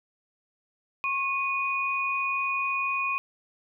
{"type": "tone pair together", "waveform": "sine", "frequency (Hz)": [1088, 2474], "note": ["C#6", "D#7"], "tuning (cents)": [-33, -10], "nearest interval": "octave + major second", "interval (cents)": 1423, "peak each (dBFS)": [-29, -27], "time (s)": [1.04, 3.18], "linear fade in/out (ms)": 0, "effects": []}